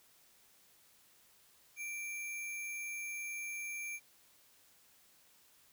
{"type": "tone with sample-and-hold", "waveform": "sine", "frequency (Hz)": 2349, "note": "D7", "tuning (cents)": 0, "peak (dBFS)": -39, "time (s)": [1.76, 4], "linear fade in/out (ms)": 50, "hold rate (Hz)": 8820, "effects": ["white hiss -66 dBFS RMS until 5.72 s"]}